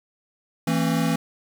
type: tone cluster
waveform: square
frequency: 165.3 / 225.6 / 269.2 Hz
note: E3 / A3 / C4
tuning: +5 / +44 / +49 cents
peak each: -24 / -26 / -26 dBFS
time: 0.67-1.16 s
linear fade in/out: 5 ms
effects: 9-bit